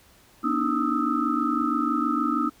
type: tone cluster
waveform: sine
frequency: 240.3 / 287.3 / 313.6 / 1243 / 1312 Hz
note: B3 / D4 / D#4 / D#6 / E6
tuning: -47 / -38 / +14 / -2 / -9 cents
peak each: -28 dBFS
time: 0.43-2.5 s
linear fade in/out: 20 ms
effects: pink hiss -56 dBFS RMS until 2.6 s